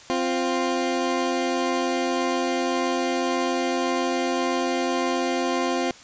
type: tone pair together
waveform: 20% pulse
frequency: 261.6 / 349.4 Hz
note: C4 / F4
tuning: 0 / +1 cents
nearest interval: perfect fourth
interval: 501 cents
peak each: -20 dBFS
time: 0.1-5.91 s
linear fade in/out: 0 ms
effects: white hiss -46 dBFS RMS until 6.03 s + resampled to 16000 Hz